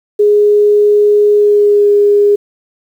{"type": "tone with pitch glide", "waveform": "sine", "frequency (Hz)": [415.3, 409.8], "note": ["G#4", "G#4"], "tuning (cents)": [0, -23], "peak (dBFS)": -5, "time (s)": [0.19, 2.36], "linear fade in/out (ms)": 10, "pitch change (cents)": -23, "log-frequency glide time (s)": [1.36, 1.91], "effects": ["7-bit"]}